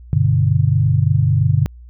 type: chord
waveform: sine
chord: G major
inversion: none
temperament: equal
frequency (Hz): 98 / 123.47 / 146.83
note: G2 / B2 / D3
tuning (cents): 0 / 0 / 0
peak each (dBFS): -16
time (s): 0.13-1.66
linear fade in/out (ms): 0
effects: added 60 Hz sine -36 dBFS peak until 1.89 s